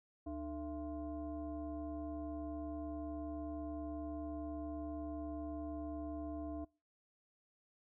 sine tone with frequency modulation, 300.7 Hz, D4, 41 cents sharp, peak -40 dBFS, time 0.26-6.65 s, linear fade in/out 10 ms, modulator 373 Hz, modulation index 0.98, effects noise-tail reverb RT60 0.3 s tail -24 dB re dry

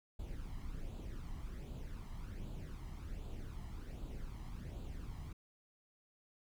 brown noise with flanger, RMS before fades -45 dBFS, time 0.19-5.33 s, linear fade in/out 5 ms, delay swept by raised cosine 0.26 to 1.01 ms, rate 1.3 Hz, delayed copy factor +0.6, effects none

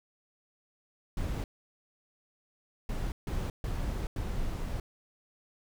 brown noise bursts at uneven times, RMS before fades -33 dBFS, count 5, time 1.17-1.44 / 2.89-3.12 / 3.27-3.5 / 3.64-4.07 / 4.16-4.8 s, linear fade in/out 2 ms, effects none

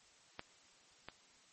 clicks, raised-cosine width 0.3 ms, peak -26 / -29 dBFS, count 2, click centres 0.394 / 1.086 s, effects white hiss -65 dBFS RMS until 1.52 s + MP3 32 kbps

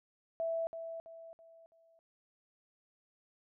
sine tone with echo, 659.3 Hz, E5, in tune, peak -32 dBFS, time 0.4-0.67 s, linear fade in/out 0 ms, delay 330 ms, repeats 4, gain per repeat -8 dB, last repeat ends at 1.99 s, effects none

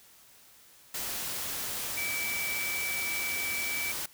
sine tone in noise, 2305 Hz, D7, 33 cents flat, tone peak -32 dBFS, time 1.97-3.92 s, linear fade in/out 5 ms, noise white, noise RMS -35 dBFS, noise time 0.94-4.06 s, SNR 0 dB, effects white hiss -57 dBFS RMS until 4.13 s

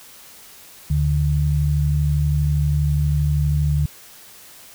sine tone pair together, 74.35 / 146.83 Hz, D2 / D3, +22 / 0 cents, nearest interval octave, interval 1178 cents, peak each -19 / -18 dBFS, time 0.9-3.86 s, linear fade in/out 5 ms, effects white hiss -44 dBFS RMS until 4.74 s

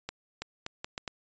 accelerating click train, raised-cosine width 0.2 ms, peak -18 dBFS, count 6, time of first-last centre 0.09-1.078 s, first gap 330 ms, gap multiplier 0.74, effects resampled to 16000 Hz

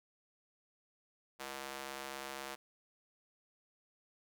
square tone with high-pass filter, 68 Hz, C#2, 33 cents flat, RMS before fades -45 dBFS, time 1.39-2.56 s, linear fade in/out 20 ms, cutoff 620 Hz, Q 0.64, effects none

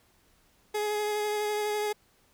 30% pulse tone with vibrato, 419.9 Hz, G#4, 19 cents sharp, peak -25 dBFS, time 0.74-1.93 s, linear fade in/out 10 ms, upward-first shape sine, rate 12 Hz, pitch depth 14 cents each way, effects pink hiss -65 dBFS RMS until 2.33 s

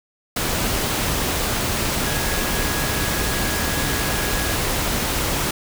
sine tone in noise, 1661.2 Hz, G#6, in tune, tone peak -31 dBFS, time 2.06-4.55 s, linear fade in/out 5 ms, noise pink, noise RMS -22 dBFS, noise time 0.36-5.51 s, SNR -12 dB, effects none

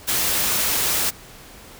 white noise, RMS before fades -21 dBFS, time 0.07-1.11 s, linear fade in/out 20 ms, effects pink hiss -43 dBFS RMS until 1.79 s

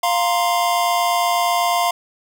square chord, F suspended fourth, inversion none, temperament equal with one note detuned, 698.5 / 938.3 / 1046.5 Hz, F5 / Bb5 / C6, 0 / +11 / 0 cents, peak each -19 / -24 / -22 dBFS, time 0.03-1.91 s, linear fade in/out 5 ms, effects none

